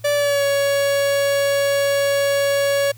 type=tone with pitch glide; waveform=45% pulse; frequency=581 to 560.6 Hz; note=D5 to C#5; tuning=-19 to +19 cents; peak=-16 dBFS; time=0.04-2.92 s; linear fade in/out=10 ms; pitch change=-62 cents; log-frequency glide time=0.14-0.44 s; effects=added 111 Hz sine -40 dBFS peak until 2.97 s + white hiss -52 dBFS RMS until 2.97 s